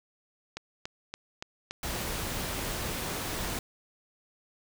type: click train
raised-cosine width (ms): 0.2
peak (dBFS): -19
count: 5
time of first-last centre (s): 0.57-1.71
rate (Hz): 3.51
type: noise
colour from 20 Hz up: pink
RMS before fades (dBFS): -34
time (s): 1.83-3.59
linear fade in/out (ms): 2
effects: none